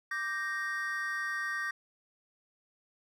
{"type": "chord", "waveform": "triangle", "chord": "G minor", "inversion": "second", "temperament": "equal", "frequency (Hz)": [1174.7, 1568, 1864.7], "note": ["D6", "G6", "Bb6"], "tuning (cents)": [0, 0, 0], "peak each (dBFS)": [-38, -35, -33], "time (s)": [0.11, 1.71], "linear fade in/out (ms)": 5, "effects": []}